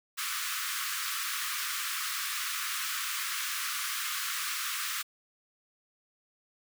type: high-pass noise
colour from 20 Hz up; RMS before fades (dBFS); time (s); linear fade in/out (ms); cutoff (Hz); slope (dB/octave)
pink; -34; 0.17-5.03; 20; 1100; 96
effects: none